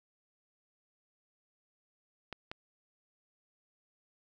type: clicks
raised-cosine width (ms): 0.3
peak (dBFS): -24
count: 2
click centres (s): 2.327 / 2.515
effects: none